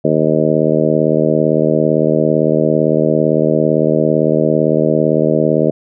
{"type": "harmonic tone", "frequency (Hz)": 77.78, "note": "D#2", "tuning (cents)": 0, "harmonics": [2, 3, 4, 5, 6, 7, 8], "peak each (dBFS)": [-18, -18, -18, -18, -18, -18, -18], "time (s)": [0.04, 5.71], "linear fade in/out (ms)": 10, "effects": []}